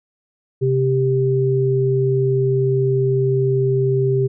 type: tone pair together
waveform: sine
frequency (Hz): 131.6 / 393.2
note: C3 / G4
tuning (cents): +10 / +5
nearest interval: octave + perfect fifth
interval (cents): 1895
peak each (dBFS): -17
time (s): 0.61-4.28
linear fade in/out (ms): 20
effects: none